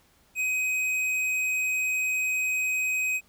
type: tone with hard clipping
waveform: sine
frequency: 2519 Hz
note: D#7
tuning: 21 cents sharp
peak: -26 dBFS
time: 0.35-3.21 s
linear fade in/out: 50 ms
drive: 9 dB
effects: pink hiss -62 dBFS RMS until 3.28 s